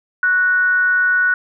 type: tone with frequency modulation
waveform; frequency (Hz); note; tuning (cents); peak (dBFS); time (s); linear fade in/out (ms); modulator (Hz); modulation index
sine; 1476; F#6; -5; -12; 0.23-1.34; 2; 368; 0.24
effects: none